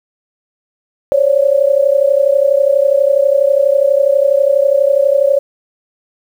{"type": "tone pair together", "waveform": "sine", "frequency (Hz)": [541.8, 574], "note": ["C#5", "D5"], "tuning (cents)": [-40, -40], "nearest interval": "minor second", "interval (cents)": 100, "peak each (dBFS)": -11, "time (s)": [1.12, 5.39], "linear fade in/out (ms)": 0, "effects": ["7-bit"]}